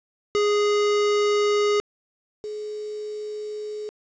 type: tone pair in turn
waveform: square / sine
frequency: 414.2 / 422.9 Hz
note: G#4 / G#4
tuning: -5 / +31 cents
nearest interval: unison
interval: 36 cents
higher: second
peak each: -19 / -29 dBFS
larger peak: first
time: 0.35-1.8 / 2.44-3.89 s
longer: neither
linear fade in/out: 0 ms
effects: resampled to 16000 Hz + 8-bit